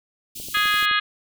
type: band-stop noise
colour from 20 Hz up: white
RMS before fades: -35 dBFS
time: 0.35-0.86 s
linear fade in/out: 10 ms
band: 360 to 2700 Hz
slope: 48 dB/octave
type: click train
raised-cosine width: 2 ms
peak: -27 dBFS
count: 7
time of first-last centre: 0.4-0.913 s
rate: 11.7 Hz
type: harmonic tone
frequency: 415.3 Hz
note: G#4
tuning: in tune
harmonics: 3 / 4 / 5 / 6 / 7 / 8 / 9 / 10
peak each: -23 / -22 / -28 / -28 / -29 / -26 / -33 / -33 dBFS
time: 0.54-1 s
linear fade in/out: 10 ms
effects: none